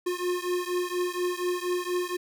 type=beating tone pair; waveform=square; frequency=355.8 / 360 Hz; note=F4 / F#4; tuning=+32 / -47 cents; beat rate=4.2 Hz; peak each=-30 / -31 dBFS; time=0.06-2.17 s; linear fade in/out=10 ms; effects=none